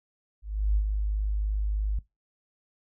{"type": "tone with ADSR envelope", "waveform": "sine", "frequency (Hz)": 51.6, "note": "G#1", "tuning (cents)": -10, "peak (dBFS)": -19, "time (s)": [0.42, 1.99], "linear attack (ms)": 340, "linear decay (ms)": 72, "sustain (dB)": -5, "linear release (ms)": 4, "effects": ["noise-tail reverb RT60 0.2 s tail -21 dB re dry"]}